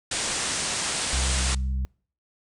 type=low-pass noise; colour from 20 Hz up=white; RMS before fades=-28 dBFS; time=0.11-1.55 s; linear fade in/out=5 ms; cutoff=9500 Hz; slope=96 dB/octave
type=harmonic tone; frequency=65 Hz; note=C2; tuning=11 cents flat; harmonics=1 / 2 / 3; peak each=-24 / -39 / -40 dBFS; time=1.13-1.85 s; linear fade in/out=0 ms
effects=noise-tail reverb RT60 0.5 s tail -26 dB re dry